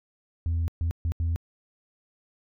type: tone bursts at uneven times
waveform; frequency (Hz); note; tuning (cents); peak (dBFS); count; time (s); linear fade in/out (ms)
sine; 83.2; E2; +17; -21; 4; 0.46-0.68 / 0.81-0.91 / 1.05-1.12 / 1.2-1.36; 0
effects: tanh soft clip ceiling -22 dBFS